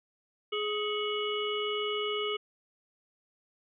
harmonic tone with a mistuned harmonic, 419.5 Hz, G#4, 17 cents sharp, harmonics 1 / 3 / 5 / 7 / 8, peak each -32 / -37 / -39 / -35 / -46 dBFS, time 0.52-2.37 s, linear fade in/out 10 ms, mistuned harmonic 5, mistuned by +86 cents, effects none

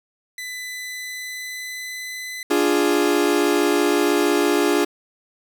sawtooth tone with pitch glide, 2000 to 2012 Hz, B6 to B6, +21 to +32 cents, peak -26 dBFS, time 0.38-2.43 s, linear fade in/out 2 ms, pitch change +11 cents, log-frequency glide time 0.66-2.15 s
40% pulse chord, D diminished, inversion none, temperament equal, 293.7 / 349.2 / 415.3 Hz, D4 / F4 / Ab4, 0 / 0 / 0 cents, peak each -20 dBFS, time 2.5-4.85 s, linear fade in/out 10 ms
effects none

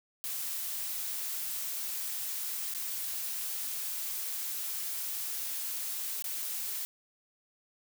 blue noise with dropouts, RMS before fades -36 dBFS, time 0.24-6.85 s, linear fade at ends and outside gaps 0 ms, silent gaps 2.738-2.748 / 6.223-6.242 s, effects none

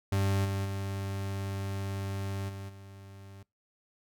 40% pulse tone with level steps, 98 Hz, G2, in tune, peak -25 / -29 / -32 / -38 / -46 dBFS, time 0.12-3.43 s, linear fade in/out 5 ms, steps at 0.44 / 0.64 / 2.48 / 2.68 s, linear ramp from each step 20 ms, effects noise-tail reverb RT60 0.2 s tail -22 dB re dry

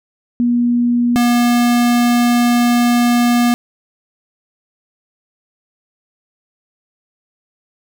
sine / square tone pair in turn, 240.4 / 240.4 Hz, B3 / B3, -46 / -46 cents, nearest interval unison, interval 0 cents, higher neither, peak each -11 dBFS, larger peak neither, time 0.4-1.16 / 1.16-3.54 s, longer second, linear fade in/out 0 ms, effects none

